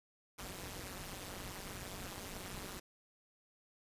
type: noise with amplitude modulation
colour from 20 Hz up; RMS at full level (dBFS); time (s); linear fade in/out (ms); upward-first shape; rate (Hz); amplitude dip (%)
pink; -42; 0.38-2.8; 10; sine; 189; 100
effects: resampled to 32000 Hz